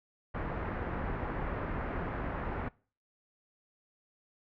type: low-pass noise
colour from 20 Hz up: pink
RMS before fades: -36 dBFS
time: 0.34-2.69 s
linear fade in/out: 10 ms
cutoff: 1800 Hz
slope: 24 dB/octave
effects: noise-tail reverb RT60 0.4 s tail -23 dB re dry